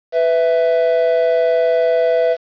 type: tone pair together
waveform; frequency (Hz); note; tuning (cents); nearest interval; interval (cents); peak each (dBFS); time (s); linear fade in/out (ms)
triangle; 498.4 / 659.2; B4 / E5; +16 / 0; perfect fourth; 484; -13; 0.12-2.37; 50
effects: resampled to 11025 Hz + 7-bit